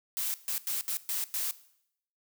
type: noise bursts at uneven times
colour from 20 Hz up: blue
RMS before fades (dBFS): -32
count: 6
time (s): 0.17-0.34 / 0.48-0.58 / 0.67-0.81 / 0.88-0.97 / 1.09-1.24 / 1.34-1.51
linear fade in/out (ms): 0
effects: noise-tail reverb RT60 0.7 s tail -17 dB re dry

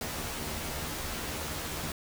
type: noise with comb filter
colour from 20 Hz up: pink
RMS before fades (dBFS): -36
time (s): 0.01-1.92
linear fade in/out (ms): 2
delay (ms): 13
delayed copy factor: +0.65
effects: none

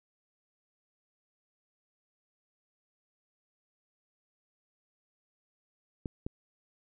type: clicks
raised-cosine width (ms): 3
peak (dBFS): -22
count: 2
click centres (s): 6.058 / 6.265
effects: none

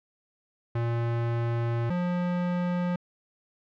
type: tone pair in turn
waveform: square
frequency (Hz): 117.3 / 177.38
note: A#2 / F3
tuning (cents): +11 / +27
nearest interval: perfect fifth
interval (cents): 716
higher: second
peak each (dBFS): -26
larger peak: neither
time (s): 0.75-1.9 / 1.9-2.96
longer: first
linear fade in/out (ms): 5
effects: low-pass 2000 Hz 12 dB/octave

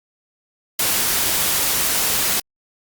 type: noise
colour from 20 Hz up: white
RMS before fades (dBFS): -19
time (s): 0.79-2.4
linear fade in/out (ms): 5
effects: Opus 48 kbps

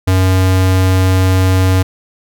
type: tone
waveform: square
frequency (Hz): 93.5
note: F#2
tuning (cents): +19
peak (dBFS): -9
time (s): 0.07-1.83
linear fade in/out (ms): 10
effects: none

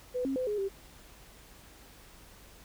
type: tone with pitch steps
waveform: sine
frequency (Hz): 499 / 269.6 / 510 / 417.3 / 391.4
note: B4 / C#4 / C5 / G#4 / G4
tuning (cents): +18 / -48 / -44 / +8 / -3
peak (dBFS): -29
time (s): 0.14-0.69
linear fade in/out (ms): 20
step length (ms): 110
effects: added 50 Hz sine -58 dBFS peak until 2.64 s + pink hiss -55 dBFS RMS until 2.64 s

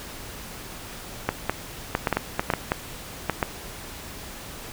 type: clicks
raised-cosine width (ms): 0.5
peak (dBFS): -6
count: 12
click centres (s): 1.29 / 1.496 / 1.951 / 2.072 / 2.127 / 2.17 / 2.395 / 2.502 / 2.537 / 2.719 / 3.297 / 3.428
effects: pink hiss -39 dBFS RMS until 4.72 s

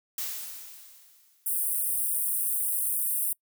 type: noise with exponential decay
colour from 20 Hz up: blue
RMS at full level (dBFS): -31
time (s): 0.18-1.61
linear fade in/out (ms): 2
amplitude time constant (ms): 310
type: high-pass noise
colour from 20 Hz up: pink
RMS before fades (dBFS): -28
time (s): 1.46-3.33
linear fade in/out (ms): 5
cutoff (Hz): 8700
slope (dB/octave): 96
effects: noise-tail reverb RT60 0.1 s tail -25 dB re dry

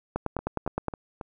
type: two click trains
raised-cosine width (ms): 1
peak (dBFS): -13 / -21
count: 8 / 4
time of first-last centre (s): 0.16-0.883 / 0.39-1.212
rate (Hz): 9.68 / 3.65
effects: none

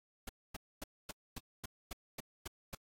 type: noise bursts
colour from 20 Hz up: pink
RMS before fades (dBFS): -43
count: 10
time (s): 0.27-2.75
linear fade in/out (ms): 5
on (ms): 23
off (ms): 250
effects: AAC 48 kbps

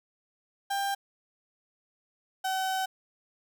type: tone pair in turn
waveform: 35% pulse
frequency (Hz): 794 / 759.8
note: G5 / F#5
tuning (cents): +22 / +46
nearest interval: minor second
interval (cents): 76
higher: first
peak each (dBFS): -26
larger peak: neither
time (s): 0.7-0.95 / 2.44-2.86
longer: second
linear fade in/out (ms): 10
effects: none

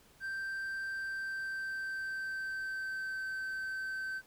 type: tone with pitch glide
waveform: triangle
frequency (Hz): 1568 to 1543.7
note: G6 to G6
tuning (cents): 0 to -27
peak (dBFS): -34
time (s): 0.2-4.22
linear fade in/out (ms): 50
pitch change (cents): -27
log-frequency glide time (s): 0.94-3.24
effects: pink hiss -63 dBFS RMS until 4.26 s

